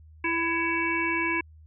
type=harmonic tone with a mistuned harmonic; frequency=333.1 Hz; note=E4; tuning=18 cents sharp; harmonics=1 / 3 / 5 / 7 / 8; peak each=-30 / -31 / -32 / -28 / -33 dBFS; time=0.24-1.41 s; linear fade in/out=5 ms; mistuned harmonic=7; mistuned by=-53 cents; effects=added 78 Hz sine -48 dBFS peak until 1.66 s